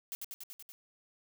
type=noise with echo; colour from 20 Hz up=blue; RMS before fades=-39 dBFS; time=0.12-0.15 s; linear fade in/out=0 ms; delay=95 ms; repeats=6; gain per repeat=-2 dB; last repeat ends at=0.72 s; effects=none